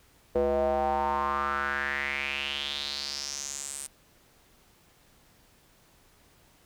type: tone with band-pass filter sweep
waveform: square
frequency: 70.2 Hz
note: C#2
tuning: 22 cents sharp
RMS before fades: -30 dBFS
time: 0.35-3.87 s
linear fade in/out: 5 ms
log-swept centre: 500 to 9100 Hz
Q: 5.1
effects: pink hiss -61 dBFS RMS until 6.65 s